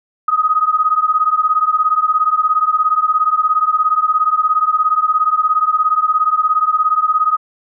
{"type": "beating tone pair", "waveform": "sine", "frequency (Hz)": [1248, 1265], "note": ["D#6", "D#6"], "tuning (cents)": [5, 28], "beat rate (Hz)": 17, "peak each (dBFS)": [-14, -15], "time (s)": [0.28, 7.37], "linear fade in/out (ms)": 5, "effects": []}